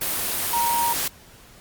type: tone in noise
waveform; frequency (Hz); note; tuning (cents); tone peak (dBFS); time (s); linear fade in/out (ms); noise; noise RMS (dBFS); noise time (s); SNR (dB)
sine; 940; A#5; +14; -20; 0.53-0.93; 5; white; -25; 0.01-1.08; +2
effects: pink hiss -49 dBFS RMS until 1.6 s + Opus 32 kbps